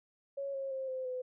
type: tone with pitch steps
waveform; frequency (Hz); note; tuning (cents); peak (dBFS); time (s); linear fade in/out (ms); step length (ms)
sine; 554.4 / 542.1 / 530 / 518.2 / 506.6; C#5 / C#5 / C5 / C5 / B4; 0 / -39 / +22 / -17 / +44; -35; 0.37-1.22; 10; 170
effects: none